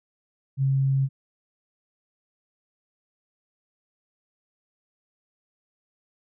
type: tone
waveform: sine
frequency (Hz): 135.4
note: C#3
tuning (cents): -40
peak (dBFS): -19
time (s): 0.57-1.09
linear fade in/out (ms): 50
effects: none